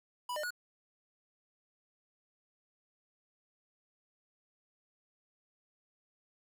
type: tone with pitch steps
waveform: square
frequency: 984 / 604 / 1458 Hz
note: B5 / D5 / F#6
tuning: -7 / +48 / -26 cents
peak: -36 dBFS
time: 0.29-0.506 s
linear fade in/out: 5 ms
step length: 72 ms
effects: none